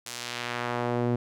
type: tone with band-pass filter sweep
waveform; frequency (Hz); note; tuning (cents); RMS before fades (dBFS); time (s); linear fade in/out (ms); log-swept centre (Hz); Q
sawtooth; 120.9; B2; -36; -30; 0.06-1.16; 5; 8000 to 280; 0.82
effects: none